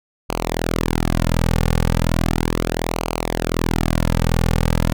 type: tone with flanger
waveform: sawtooth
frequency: 41.35 Hz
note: E1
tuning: 6 cents sharp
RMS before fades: -19 dBFS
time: 0.29-4.93 s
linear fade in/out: 10 ms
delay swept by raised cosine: 0.55 to 3.05 ms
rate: 0.36 Hz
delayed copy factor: -0.8
effects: none